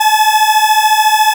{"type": "beating tone pair", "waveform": "40% pulse", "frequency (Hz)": [854, 868], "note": ["G#5", "A5"], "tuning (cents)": [48, -24], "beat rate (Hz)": 14, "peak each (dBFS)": -10, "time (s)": [0, 1.34], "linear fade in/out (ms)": 10, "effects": []}